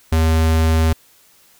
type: tone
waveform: square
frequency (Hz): 80.4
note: E2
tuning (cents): -43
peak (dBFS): -13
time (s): 0.12-0.93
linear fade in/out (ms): 5
effects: white hiss -52 dBFS RMS until 1.59 s